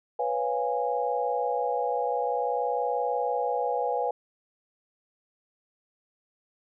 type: chord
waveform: sine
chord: C# dominant seventh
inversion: third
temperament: equal with one note detuned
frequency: 493.9 / 554.4 / 698.5 / 824.4 Hz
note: B4 / C#5 / E#5 / G#5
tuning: 0 / 0 / 0 / -13 cents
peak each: -29 / -33 / -32 / -29 dBFS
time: 0.19-4.11 s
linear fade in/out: 5 ms
effects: none